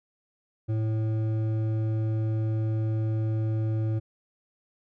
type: tone with hard clipping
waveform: sine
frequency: 110 Hz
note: A2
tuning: in tune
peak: -26 dBFS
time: 0.68-4 s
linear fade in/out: 20 ms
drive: 9 dB
effects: none